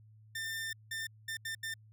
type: tone bursts at uneven times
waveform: sawtooth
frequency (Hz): 1796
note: A6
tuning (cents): +35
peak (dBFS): -33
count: 5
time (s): 0.35-0.73 / 0.91-1.07 / 1.28-1.37 / 1.45-1.55 / 1.63-1.74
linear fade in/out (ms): 5
effects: added 108 Hz sine -56 dBFS peak until 1.92 s